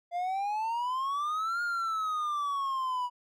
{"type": "exponential two-way sweep", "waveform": "triangle", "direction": "up then down", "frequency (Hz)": [687, 1426, 972], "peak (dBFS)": -27, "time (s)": [0.11, 3.1], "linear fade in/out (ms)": 50, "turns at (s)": 1.62, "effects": []}